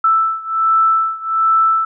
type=beating tone pair; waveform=sine; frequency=1321 / 1322.3 Hz; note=E6 / E6; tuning=+3 / +5 cents; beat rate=1.3 Hz; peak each=-14 / -16 dBFS; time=0.04-1.85 s; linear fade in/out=5 ms; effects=none